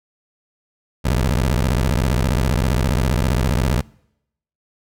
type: tone with vibrato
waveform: 20% pulse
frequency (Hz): 62.3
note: B1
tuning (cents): +16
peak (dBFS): -11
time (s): 1.04-3.82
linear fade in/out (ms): 20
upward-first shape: square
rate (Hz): 15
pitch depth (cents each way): 290
effects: noise-tail reverb RT60 0.8 s tail -25 dB re dry